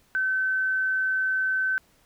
sine tone, 1530 Hz, G6, 42 cents flat, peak -22 dBFS, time 0.15-1.78 s, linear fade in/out 0 ms, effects pink hiss -62 dBFS RMS until 2.05 s

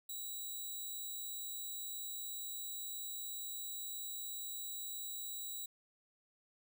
5% pulse tone, 3887 Hz, B7, 28 cents flat, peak -34 dBFS, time 0.09-5.66 s, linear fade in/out 5 ms, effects none

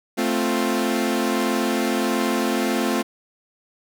sawtooth chord, F major, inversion first, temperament equal, 220 / 261.6 / 349.2 Hz, A3 / C4 / F4, 0 / 0 / 0 cents, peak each -20 / -20 / -21 dBFS, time 0.17-3.03 s, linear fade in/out 20 ms, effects none

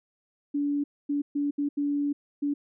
sine tone bursts at uneven times, 287.6 Hz, D4, 36 cents flat, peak -24 dBFS, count 6, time 0.54-0.84 / 1.09-1.22 / 1.35-1.51 / 1.58-1.69 / 1.77-2.13 / 2.42-2.54 s, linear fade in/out 10 ms, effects none

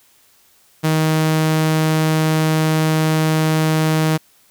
sawtooth tone, 157.4 Hz, D#3, 20 cents sharp, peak -10 dBFS, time 0.83-4.18 s, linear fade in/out 20 ms, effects white hiss -54 dBFS RMS until 4.5 s

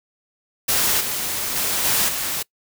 white noise with level steps, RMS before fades -19 / -25 / -22 / -19 / -25 dBFS, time 0.68-2.43 s, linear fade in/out 10 ms, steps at 1 / 1.55 / 1.84 / 2.08 s, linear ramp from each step 10 ms, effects noise-tail reverb RT60 0.1 s tail -24 dB re dry

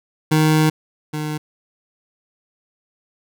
25% pulse tone pair in turn, 155.56 / 152.45 Hz, D#3 / D#3, 0 / -35 cents, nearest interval unison, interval 35 cents, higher first, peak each -9 / -19 dBFS, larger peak first, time 0.31-0.7 / 1.13-1.38 s, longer first, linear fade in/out 10 ms, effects none

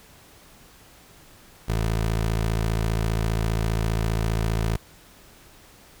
20% pulse tone, 55 Hz, A1, in tune, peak -17 dBFS, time 1.68-4.77 s, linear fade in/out 10 ms, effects pink hiss -51 dBFS RMS until 6 s

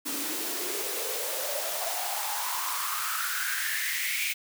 white noise with high-pass filter sweep, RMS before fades -31 dBFS, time 0.05-4.34 s, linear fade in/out 20 ms, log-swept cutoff 270 to 2400 Hz, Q 6.8, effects none

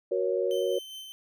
sine chord, F# major, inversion none, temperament equal with one note detuned, 370 / 473.8 / 554.4 Hz, F#4 / A#4 / C#5, 0 / +28 / 0 cents, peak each -29 dBFS, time 0.11-0.79 s, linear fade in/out 10 ms
40% pulse tone with tremolo, 3081 Hz, G7, 31 cents flat, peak -38 dBFS, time 0.51-1.12 s, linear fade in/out 0 ms, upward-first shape sine, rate 4.9 Hz, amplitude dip 35%
effects none

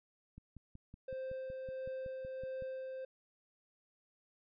click train, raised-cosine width 5 ms, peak -39 dBFS, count 13, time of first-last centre 0.38-2.623 s, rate 5.35 Hz
triangle tone with tremolo, 523.3 Hz, C5, in tune, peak -37 dBFS, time 1.08-3.05 s, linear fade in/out 5 ms, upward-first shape sine, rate 1.5 Hz, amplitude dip 25%
effects resampled to 11025 Hz

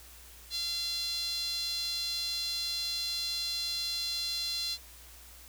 sawtooth tone with high-pass filter, 687 Hz, F5, 29 cents flat, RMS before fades -34 dBFS, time 0.5-4.78 s, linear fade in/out 50 ms, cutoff 4000 Hz, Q 6.7, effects added 60 Hz sine -54 dBFS peak until 5.48 s + white hiss -53 dBFS RMS until 5.48 s

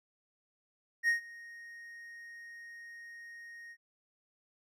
triangle tone with ADSR envelope, 1864.7 Hz, A#6, in tune, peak -22 dBFS, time 1.03-3.77 s, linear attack 52 ms, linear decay 120 ms, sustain -23 dB, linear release 58 ms, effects none

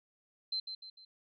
sine tone with echo, 4100 Hz, C8, 36 cents flat, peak -32 dBFS, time 0.52-0.6 s, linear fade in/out 5 ms, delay 150 ms, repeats 3, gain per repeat -7 dB, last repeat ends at 1.05 s, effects none

